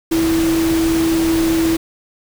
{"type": "tone in noise", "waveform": "sine", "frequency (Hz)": 327.4, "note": "E4", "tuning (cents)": -12, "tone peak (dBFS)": -13, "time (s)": [0.11, 1.77], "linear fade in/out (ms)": 10, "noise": "pink", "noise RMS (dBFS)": -24, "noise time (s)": [0.11, 1.77], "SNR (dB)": 8, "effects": []}